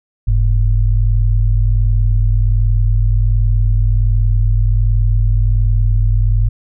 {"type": "tone pair together", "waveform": "sine", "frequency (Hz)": [44.48, 105.8], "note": ["F1", "G#2"], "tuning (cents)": [32, 33], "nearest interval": "octave + minor third", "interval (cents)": 1501, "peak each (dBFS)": [-11, -14], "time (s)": [0.27, 6.49], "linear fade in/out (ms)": 10, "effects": []}